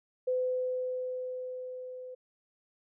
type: tone with level ramp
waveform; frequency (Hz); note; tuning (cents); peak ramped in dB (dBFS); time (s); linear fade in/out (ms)
sine; 507; B4; +45; -26 to -41; 0.27-2.15; 10
effects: none